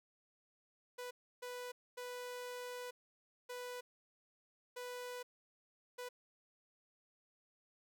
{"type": "tone bursts at uneven times", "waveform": "sawtooth", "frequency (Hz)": 493.9, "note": "B4", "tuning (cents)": 0, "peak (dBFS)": -40, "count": 6, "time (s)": [[0.98, 1.11], [1.42, 1.72], [1.97, 2.91], [3.49, 3.81], [4.76, 5.23], [5.98, 6.09]], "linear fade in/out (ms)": 10, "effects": []}